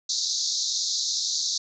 pink band-pass noise, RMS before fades -27 dBFS, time 0.09-1.58 s, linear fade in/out 5 ms, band 3800 to 6800 Hz, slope 96 dB/octave, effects none

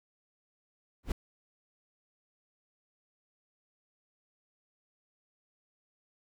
brown noise with exponential growth, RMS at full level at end -24 dBFS, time 1.03-1.12 s, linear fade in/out 5 ms, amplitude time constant 18 ms, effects none

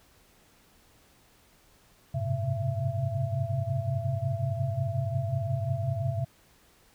sine tone cluster, 95.9 / 106.8 / 130.3 / 135.9 / 671 Hz, G2 / G#2 / C3 / C#3 / E5, -37 / +49 / -7 / -34 / +31 cents, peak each -35 / -32 / -31 / -34 / -36 dBFS, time 2.14-6.25 s, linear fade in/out 10 ms, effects pink hiss -61 dBFS RMS until 6.94 s

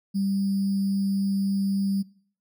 sine tone with sample-and-hold, 196.4 Hz, G3, 4 cents sharp, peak -22 dBFS, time 0.14-2.03 s, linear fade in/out 20 ms, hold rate 4900 Hz, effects noise-tail reverb RT60 0.6 s tail -23 dB re dry

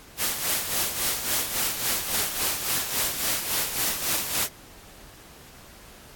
white noise with tremolo, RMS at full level -24 dBFS, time 0.17-4.49 s, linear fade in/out 50 ms, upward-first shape sine, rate 3.6 Hz, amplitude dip 60%, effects pink hiss -48 dBFS RMS until 6.15 s + AAC 64 kbps

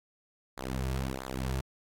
sawtooth tone with flanger, 65.41 Hz, C2, in tune, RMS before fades -34 dBFS, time 0.57-1.61 s, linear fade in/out 10 ms, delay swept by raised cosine 0.34 to 3.94 ms, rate 1.5 Hz, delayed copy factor -0.95, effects AAC 48 kbps

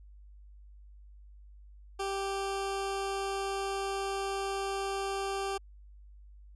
20% pulse tone, 391.8 Hz, G4, 1 cent flat, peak -27 dBFS, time 1.99-5.58 s, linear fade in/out 10 ms, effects added 50 Hz sine -50 dBFS peak until 6.55 s + resampled to 24000 Hz

